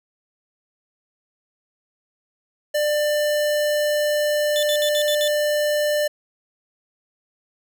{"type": "tone", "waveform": "square", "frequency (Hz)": 595, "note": "D5", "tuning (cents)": 22, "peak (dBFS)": -19, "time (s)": [2.74, 6.08], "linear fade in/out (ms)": 10}
{"type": "tone bursts", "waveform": "40% pulse", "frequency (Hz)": 3503, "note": "A7", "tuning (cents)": -8, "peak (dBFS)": -22, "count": 6, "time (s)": [4.56, 5.278], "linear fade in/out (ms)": 0, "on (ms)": 68, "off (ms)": 62}
{"effects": []}